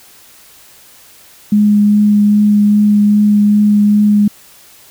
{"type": "tone with vibrato", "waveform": "sine", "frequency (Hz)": 207.7, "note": "G#3", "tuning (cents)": 0, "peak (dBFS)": -6, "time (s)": [1.52, 4.28], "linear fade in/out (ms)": 5, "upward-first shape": "triangle", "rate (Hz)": 2.5, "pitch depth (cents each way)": 12, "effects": ["white hiss -42 dBFS RMS until 4.9 s"]}